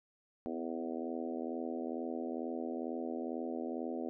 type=harmonic tone with a mistuned harmonic; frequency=82.2 Hz; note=E2; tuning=4 cents flat; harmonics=3 / 4 / 5 / 6 / 7 / 8 / 9; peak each=-40 / -42 / -44 / -46 / -47 / -48 / -49 dBFS; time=0.46-4.09 s; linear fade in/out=0 ms; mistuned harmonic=3; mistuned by=+29 cents; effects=none